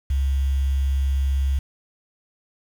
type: tone with quantisation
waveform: sine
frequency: 67.9 Hz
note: C#2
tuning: 35 cents flat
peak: -18 dBFS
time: 0.1-1.59 s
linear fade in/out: 5 ms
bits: 7
effects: none